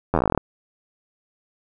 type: slowing click train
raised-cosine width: 1 ms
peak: -5 dBFS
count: 14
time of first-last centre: 0.14-0.376 s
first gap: 11 ms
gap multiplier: 1.08
effects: none